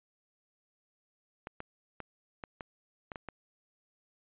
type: clicks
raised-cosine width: 0.5 ms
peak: -25 dBFS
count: 8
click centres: 1.471 / 1.604 / 2.003 / 2.438 / 2.608 / 3.118 / 3.158 / 3.287 s
effects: resampled to 8000 Hz